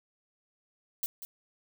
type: noise with echo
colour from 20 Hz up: violet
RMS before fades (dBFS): -32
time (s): 1.03-1.06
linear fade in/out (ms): 0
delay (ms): 190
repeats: 1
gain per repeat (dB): -10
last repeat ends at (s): 1.25
effects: none